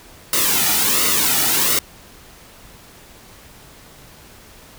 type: noise with flanger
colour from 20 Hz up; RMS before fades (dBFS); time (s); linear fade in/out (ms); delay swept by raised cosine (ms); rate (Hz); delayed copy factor
white; -17; 0.33-1.79; 2; 1.2 to 1.9; 1.4; -0.65
effects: pink hiss -44 dBFS RMS until 4.78 s